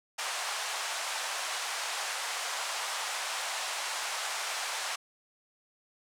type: band-pass noise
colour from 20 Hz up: pink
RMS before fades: -35 dBFS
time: 0.18-4.96 s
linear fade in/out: 10 ms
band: 720 to 9400 Hz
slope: 24 dB/octave
effects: none